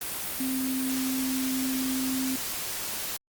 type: tone in noise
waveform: sine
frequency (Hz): 261.6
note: C4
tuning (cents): 0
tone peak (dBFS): -27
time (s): 0.4-2.36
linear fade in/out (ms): 5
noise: white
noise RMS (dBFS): -33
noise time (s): 0.01-3.17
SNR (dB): +3
effects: Opus 32 kbps